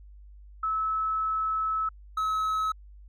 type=tone pair in turn; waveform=sine / triangle; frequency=1300 / 1287.3 Hz; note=E6 / E6; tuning=-24 / -41 cents; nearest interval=unison; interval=17 cents; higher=first; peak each=-25 / -23 dBFS; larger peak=second; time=0.63-1.89 / 2.17-2.72 s; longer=first; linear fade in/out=5 ms; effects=added 50 Hz sine -46 dBFS peak until 3.08 s